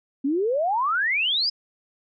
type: exponential sweep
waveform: sine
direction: up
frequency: 261.6 to 5150 Hz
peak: -20 dBFS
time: 0.24-1.5 s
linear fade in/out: 10 ms
effects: none